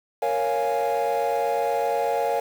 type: chord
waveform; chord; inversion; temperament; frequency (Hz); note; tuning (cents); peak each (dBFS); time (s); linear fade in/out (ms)
triangle; Bb minor seventh; none; equal; 466.2 / 554.4 / 698.5 / 830.6; Bb4 / Db5 / F5 / Ab5; 0 / 0 / 0 / 0; -24; 0.22-2.4; 5
effects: tanh soft clip ceiling -14 dBFS + 7-bit